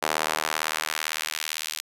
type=tone with high-pass filter sweep; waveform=sawtooth; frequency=77.8 Hz; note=D#2; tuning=in tune; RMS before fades=-29 dBFS; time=0.02-1.81 s; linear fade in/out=10 ms; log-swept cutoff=670 to 3400 Hz; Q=0.86; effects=resampled to 32000 Hz